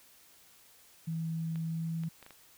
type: tone with pitch glide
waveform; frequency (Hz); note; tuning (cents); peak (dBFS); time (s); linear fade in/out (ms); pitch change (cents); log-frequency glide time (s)
sine; 162.9 to 163.94; E3 to E3; -20 to -9; -32; 1.07-2.09; 10; +11; 1.65-1.89
type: clicks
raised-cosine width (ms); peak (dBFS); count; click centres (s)
0.3; -34; 5; 1.558 / 2.036 / 2.227 / 2.264 / 2.307
effects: white hiss -60 dBFS RMS until 2.57 s